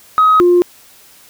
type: tone pair in turn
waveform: sine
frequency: 1265 / 353.3 Hz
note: D#6 / F4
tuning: +28 / +20 cents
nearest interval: octave + minor seventh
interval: 2208 cents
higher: first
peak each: -5 dBFS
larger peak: neither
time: 0.18-0.4 / 0.4-0.62 s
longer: neither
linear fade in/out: 0 ms
effects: tanh soft clip ceiling -3 dBFS + white hiss -44 dBFS RMS until 1.29 s